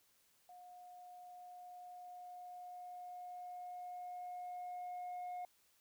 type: tone with level ramp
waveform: sine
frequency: 719 Hz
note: F#5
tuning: 50 cents flat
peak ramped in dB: -54 to -39 dBFS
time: 0.49-5.45 s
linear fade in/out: 2 ms
effects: tanh soft clip ceiling -41 dBFS + white hiss -73 dBFS RMS until 5.8 s